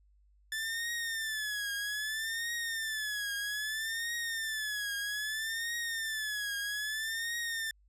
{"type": "tone with vibrato", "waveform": "sawtooth", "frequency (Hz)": 1750, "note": "A6", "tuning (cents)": -10, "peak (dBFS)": -30, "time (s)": [0.52, 7.71], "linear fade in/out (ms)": 2, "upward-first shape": "triangle", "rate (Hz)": 0.62, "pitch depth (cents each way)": 130, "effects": ["added 50 Hz sine -62 dBFS peak until 7.88 s", "resampled to 32000 Hz"]}